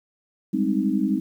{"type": "chord", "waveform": "sine", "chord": "Ab major seventh", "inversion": "third", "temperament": "equal", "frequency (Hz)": [196, 207.7, 261.6, 311.1], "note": ["G3", "Ab3", "C4", "Eb4"], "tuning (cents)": [0, 0, 0, 0], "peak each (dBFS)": -25, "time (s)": [0.53, 1.2], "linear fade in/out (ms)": 10, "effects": ["9-bit"]}